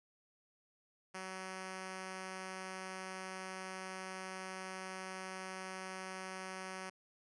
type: tone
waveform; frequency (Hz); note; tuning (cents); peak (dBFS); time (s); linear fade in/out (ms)
5% pulse; 188; F#3; +28; -32; 1.14-6.9; 10
effects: resampled to 24000 Hz